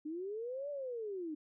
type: linear two-way sweep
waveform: sine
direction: up then down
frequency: 293.7 to 587.3 to 293.7 Hz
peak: -38 dBFS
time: 0.05-1.35 s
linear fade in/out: 10 ms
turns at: 0.7 s
effects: none